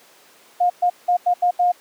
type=tone bursts at uneven times; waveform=sine; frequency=712 Hz; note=F5; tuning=33 cents sharp; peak=-13 dBFS; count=6; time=0.6-0.7 / 0.82-0.9 / 1.08-1.17 / 1.26-1.34 / 1.42-1.51 / 1.59-1.72 s; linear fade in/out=10 ms; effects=pink hiss -50 dBFS RMS until 1.8 s + high-pass 400 Hz 12 dB/octave